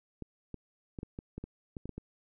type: clicks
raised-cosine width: 3 ms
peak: -27 dBFS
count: 11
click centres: 0.223 / 0.543 / 0.988 / 1.031 / 1.189 / 1.38 / 1.44 / 1.768 / 1.856 / 1.893 / 1.98 s
effects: none